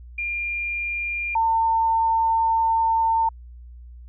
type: tone pair in turn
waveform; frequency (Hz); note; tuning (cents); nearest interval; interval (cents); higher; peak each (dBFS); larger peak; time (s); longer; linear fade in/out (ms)
sine; 2400 / 902.6; D7 / A5; +37 / +44; octave + perfect fourth; 1693; first; -24 / -17; second; 0.18-1.35 / 1.35-3.29; second; 5
effects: added 60 Hz sine -39 dBFS peak until 4.08 s